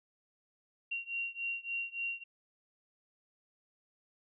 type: beating tone pair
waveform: sine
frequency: 2754 / 2757.5 Hz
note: F7 / F7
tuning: -25 / -23 cents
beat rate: 3.5 Hz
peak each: -38 / -39 dBFS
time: 0.91-2.24 s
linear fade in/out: 10 ms
effects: none